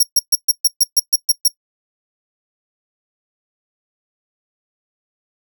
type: tone bursts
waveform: 20% pulse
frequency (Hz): 5588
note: F8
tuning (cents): 0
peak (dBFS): -4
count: 10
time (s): 0-1.48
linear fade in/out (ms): 5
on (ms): 31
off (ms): 130
effects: noise-tail reverb RT60 0.1 s tail -20 dB re dry